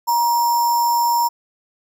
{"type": "tone with sample-and-hold", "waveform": "sine", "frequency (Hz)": 947, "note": "A#5", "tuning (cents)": 27, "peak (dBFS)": -14, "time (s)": [0.07, 1.29], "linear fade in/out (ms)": 20, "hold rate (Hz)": 6300, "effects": []}